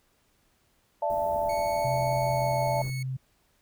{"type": "chord", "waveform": "sine", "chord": "D suspended second", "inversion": "none", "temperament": "equal with one note detuned", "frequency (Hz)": [587.3, 673.1, 880], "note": ["D5", "E5", "A5"], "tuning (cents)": [0, 36, 0], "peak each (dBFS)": -29, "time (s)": [1.02, 2.82], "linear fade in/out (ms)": 5}
{"type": "band-stop noise", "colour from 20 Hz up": "pink", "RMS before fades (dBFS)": -43, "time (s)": [1.1, 2.9], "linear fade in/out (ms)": 0, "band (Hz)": [620, 15000], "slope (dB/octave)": 12}
{"type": "tone with pitch glide", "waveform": "sawtooth", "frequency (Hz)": [2217, 2203], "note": ["C#7", "C#7"], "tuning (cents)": [0, -11], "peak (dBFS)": -35, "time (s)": [1.49, 3.03], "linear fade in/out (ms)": 5, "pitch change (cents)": -11, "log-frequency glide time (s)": [2.27, 2.54]}
{"type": "tone", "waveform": "sine", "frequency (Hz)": 130.81, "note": "C3", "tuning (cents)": 0, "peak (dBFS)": -29, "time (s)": [1.84, 3.17], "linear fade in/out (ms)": 10}
{"effects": ["pink hiss -68 dBFS RMS until 3.61 s"]}